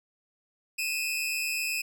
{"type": "tone pair together", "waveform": "sawtooth", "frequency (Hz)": [2489, 2637], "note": ["D#7", "E7"], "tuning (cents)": [0, 0], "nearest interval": "minor second", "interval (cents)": 100, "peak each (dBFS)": -28, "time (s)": [0.78, 1.82], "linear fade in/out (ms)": 10, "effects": []}